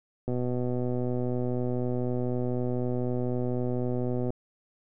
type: click train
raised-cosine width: 2 ms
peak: -18 dBFS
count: 500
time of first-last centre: 0.28-4.304 s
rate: 124 Hz
effects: none